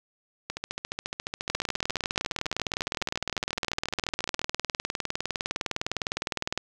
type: two click trains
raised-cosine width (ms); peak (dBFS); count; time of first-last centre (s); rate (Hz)
0.2; -10 / -14; 101 / 57; 1.5-6.576 / 0.5-4.416; 19.7 / 14.3
effects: none